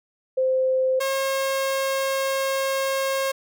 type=tone pair in turn; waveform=sine / sawtooth; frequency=520 / 539.3 Hz; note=C5 / C#5; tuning=-11 / -48 cents; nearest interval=minor second; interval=63 cents; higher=second; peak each=-18 dBFS; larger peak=neither; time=0.37-1 / 1-3.32 s; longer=second; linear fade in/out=10 ms; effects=none